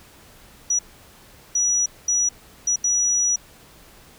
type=tone bursts at uneven times; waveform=sine; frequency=5850 Hz; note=F#8; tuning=21 cents flat; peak=-17 dBFS; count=5; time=0.7-0.79 / 1.55-1.86 / 2.08-2.29 / 2.67-2.76 / 2.84-3.36 s; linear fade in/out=5 ms; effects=pink hiss -49 dBFS RMS until 4.18 s